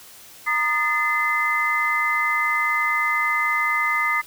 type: tone cluster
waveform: sine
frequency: 934 / 1225 / 1753 / 2056 Hz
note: A#5 / D#6 / A6 / C7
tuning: +3 / -27 / -7 / -31 cents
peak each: -30 / -23 / -29 / -21 dBFS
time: 0.46-4.22 s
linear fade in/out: 20 ms
effects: white hiss -45 dBFS RMS until 4.26 s